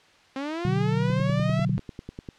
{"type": "linear sweep", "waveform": "sawtooth", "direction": "up", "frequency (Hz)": [262.4, 679], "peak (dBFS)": -25, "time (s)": [0.36, 1.65], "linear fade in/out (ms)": 2}
{"type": "chord", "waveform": "sine", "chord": "B minor", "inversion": "none", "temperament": "just", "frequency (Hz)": [123.47, 148.16, 185.21], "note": ["B2", "D3", "F#3"], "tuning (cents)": [0, 16, 2], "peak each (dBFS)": -26, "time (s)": [0.65, 1.78], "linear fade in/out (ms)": 0}
{"type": "click train", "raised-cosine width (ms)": 3, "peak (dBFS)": -23, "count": 13, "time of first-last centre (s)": [1.1, 2.288], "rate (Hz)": 10.1}
{"effects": ["white hiss -56 dBFS RMS until 2.38 s", "low-pass 4000 Hz 12 dB/octave"]}